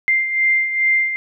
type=beating tone pair; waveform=sine; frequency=2093 / 2095.4 Hz; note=C7 / C7; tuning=0 / +2 cents; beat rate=2.4 Hz; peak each=-22 / -15 dBFS; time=0.08-1.16 s; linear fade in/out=0 ms; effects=none